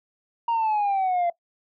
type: exponential sweep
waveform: sine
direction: down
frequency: 941 to 683 Hz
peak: -18 dBFS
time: 0.48-1.3 s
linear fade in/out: 5 ms
effects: noise-tail reverb RT60 0.1 s tail -19 dB re dry + tanh soft clip ceiling -19 dBFS